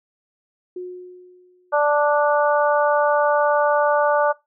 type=tone with exponential decay; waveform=sine; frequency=362 Hz; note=F#4; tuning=38 cents flat; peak=-26 dBFS; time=0.76-1.96 s; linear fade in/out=5 ms; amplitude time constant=260 ms
type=harmonic tone; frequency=293.7 Hz; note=D4; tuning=in tune; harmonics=2 / 3 / 4 / 5; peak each=-17 / -21 / -23 / -25 dBFS; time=1.72-4.33 s; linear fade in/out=20 ms
effects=noise-tail reverb RT60 0.2 s tail -20 dB re dry

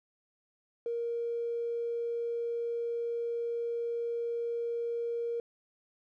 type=tone; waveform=triangle; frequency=468.9 Hz; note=A#4; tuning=10 cents sharp; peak=-27 dBFS; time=0.86-5.4 s; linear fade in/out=2 ms; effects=tanh soft clip ceiling -29 dBFS

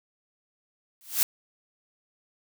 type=noise with exponential growth; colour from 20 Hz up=blue; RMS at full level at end=-18 dBFS; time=1.01-1.23 s; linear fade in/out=0 ms; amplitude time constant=46 ms; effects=none

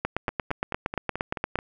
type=two click trains; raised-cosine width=0.5 ms; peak=-10 / -16 dBFS; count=14 / 7; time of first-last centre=0.05-1.556 / 0.29-1.589 s; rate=8.63 / 4.62 Hz; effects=none

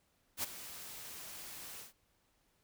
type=noise with ADSR envelope; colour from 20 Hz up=white; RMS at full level=-34 dBFS; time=0.37-1.93 s; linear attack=64 ms; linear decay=15 ms; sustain=-14 dB; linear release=140 ms; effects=pink hiss -75 dBFS RMS until 2.63 s

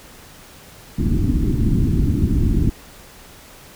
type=low-pass noise; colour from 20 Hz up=pink; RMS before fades=-17 dBFS; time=0.98-2.7 s; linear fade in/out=10 ms; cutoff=330 Hz; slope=48 dB/octave; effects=pink hiss -43 dBFS RMS until 3.75 s

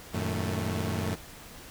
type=tone cluster; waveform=sawtooth; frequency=92.5 / 114.7 / 157.7 / 219.5 Hz; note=F#2 / A#2 / D#3 / A3; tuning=0 / -28 / +24 / -4 cents; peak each=-28 / -32 / -32 / -31 dBFS; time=0.13-1.16 s; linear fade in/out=20 ms; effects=pink hiss -47 dBFS RMS until 1.7 s

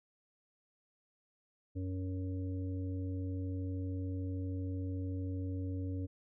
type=harmonic tone; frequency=93.2 Hz; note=F#2; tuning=13 cents sharp; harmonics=1 / 3 / 5 / 6; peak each=-36 / -41 / -50 / -56 dBFS; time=1.75-6.07 s; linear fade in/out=20 ms; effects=none

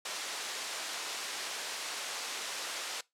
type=band-pass noise; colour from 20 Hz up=white; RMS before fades=-39 dBFS; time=0.05-3.01 s; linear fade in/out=5 ms; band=450 to 6300 Hz; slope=12 dB/octave; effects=noise-tail reverb RT60 0.2 s tail -22 dB re dry + low-pass 12000 Hz 12 dB/octave

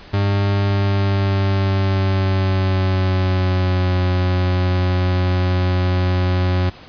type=tone with pitch glide; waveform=40% pulse; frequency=100 to 91.17 Hz; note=G2 to F#2; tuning=+35 to -25 cents; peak=-14 dBFS; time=0.13-6.7 s; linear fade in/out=10 ms; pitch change=-160 cents; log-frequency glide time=0.53-3.97 s; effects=pink hiss -41 dBFS RMS until 6.88 s + resampled to 11025 Hz

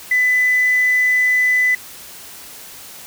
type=tone; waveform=sine; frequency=2000 Hz; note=B6; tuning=21 cents sharp; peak=-11 dBFS; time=0.11-1.75 s; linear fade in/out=5 ms; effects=tanh soft clip ceiling -8 dBFS + white hiss -37 dBFS RMS until 3.06 s

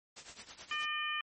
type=noise with tremolo; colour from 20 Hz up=white; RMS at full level=-45 dBFS; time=0.16-0.86 s; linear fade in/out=10 ms; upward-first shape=triangle; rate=9.3 Hz; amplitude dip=85%
type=harmonic tone; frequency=605 Hz; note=D#5; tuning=49 cents flat; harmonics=2 / 3 / 4 / 5; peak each=-39 / -39 / -39 / -39 dBFS; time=0.71-1.21 s; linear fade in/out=2 ms
effects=MP3 32 kbps

